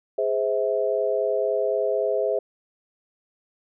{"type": "chord", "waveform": "sine", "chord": "Ab augmented", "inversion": "none", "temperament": "just", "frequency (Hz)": [415.3, 519.1, 648.9], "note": ["Ab4", "C5", "E5"], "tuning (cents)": [0, -14, -27], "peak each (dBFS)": -25, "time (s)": [0.18, 2.39], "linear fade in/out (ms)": 5, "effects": []}